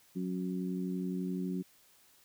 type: harmonic tone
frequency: 91.8 Hz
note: F#2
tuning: 13 cents flat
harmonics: 2 / 3 / 4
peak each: -34 / -39 / -42 dBFS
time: 0.15-1.63 s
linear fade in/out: 20 ms
effects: white hiss -64 dBFS RMS until 2.24 s